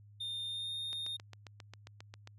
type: tone with pitch glide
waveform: triangle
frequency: 3633 to 3671 Hz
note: A#7 to A#7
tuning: -45 to -27 cents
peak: -36 dBFS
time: 0.2-1.17 s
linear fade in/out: 10 ms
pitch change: +18 cents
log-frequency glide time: 0.47-0.73 s
type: click train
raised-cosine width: 0.2 ms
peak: -31 dBFS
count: 11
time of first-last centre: 0.93-2.274 s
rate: 7.44 Hz
effects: added 103 Hz sine -55 dBFS peak until 2.38 s